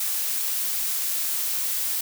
blue noise, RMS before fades -26 dBFS, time 0-2.01 s, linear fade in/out 5 ms, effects none

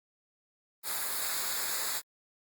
white noise with comb filter, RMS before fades -33 dBFS, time 0.83-2.02 s, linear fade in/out 50 ms, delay 0.34 ms, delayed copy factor -0.75, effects Opus 32 kbps

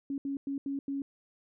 sine tone bursts at uneven times, 277.2 Hz, C#4, in tune, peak -31 dBFS, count 5, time 0.1-0.18 / 0.25-0.37 / 0.47-0.58 / 0.66-0.79 / 0.88-1.02 s, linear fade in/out 2 ms, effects none

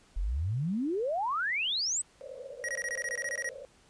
sine exponential sweep, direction up, 39 to 8372 Hz, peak -28 dBFS, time 0.16-2.02 s, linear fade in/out 10 ms
white band-pass noise, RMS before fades -44 dBFS, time 2.21-3.65 s, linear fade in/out 0 ms, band 490 to 580 Hz, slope 96 dB/octave
square tone bursts, 1900 Hz, A#6, 33 cents sharp, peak -32 dBFS, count 13, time 2.64-3.49 s, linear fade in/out 0 ms, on 46 ms, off 21 ms
effects pink hiss -62 dBFS RMS until 3.89 s + resampled to 22050 Hz

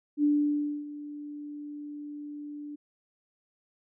sine tone with ADSR envelope, 293.7 Hz, D4, in tune, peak -20 dBFS, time 0.17-2.76 s, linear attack 66 ms, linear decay 610 ms, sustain -17 dB, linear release 12 ms, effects none

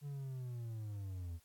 triangle linear sweep, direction down, 145.9 to 81.2 Hz, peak -39 dBFS, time 0.01-1.4 s, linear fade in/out 50 ms, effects white hiss -71 dBFS RMS until 1.44 s + AAC 64 kbps

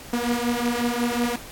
sawtooth beating tone pair, 237 / 242.5 Hz, A#3 / B3, +29 / -31 cents, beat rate 5.5 Hz, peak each -21 dBFS, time 0.13-1.36 s, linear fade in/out 5 ms, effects pink hiss -41 dBFS RMS until 1.51 s + AAC 64 kbps

